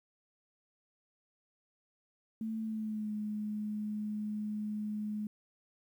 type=tone with pitch glide; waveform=sine; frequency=221.5 to 211.3 Hz; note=A3 to G#3; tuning=+12 to +30 cents; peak=-34 dBFS; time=2.41-5.27 s; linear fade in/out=2 ms; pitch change=-82 cents; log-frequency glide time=2.6-3.13 s; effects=11-bit